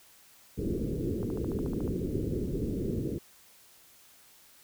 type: low-pass noise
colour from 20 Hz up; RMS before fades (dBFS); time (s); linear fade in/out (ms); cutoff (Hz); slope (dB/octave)
white; -32; 0.57-3.19; 20; 430; 48
type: click train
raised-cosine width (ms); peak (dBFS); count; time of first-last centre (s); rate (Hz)
1; -29; 10; 1.23-1.877; 13.9
effects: white hiss -58 dBFS RMS until 4.63 s